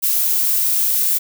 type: noise with high-pass filter sweep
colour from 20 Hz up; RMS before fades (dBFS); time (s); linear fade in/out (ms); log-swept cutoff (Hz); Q
violet; -17; 0.02-1.19; 20; 560 to 280; 2.3
effects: none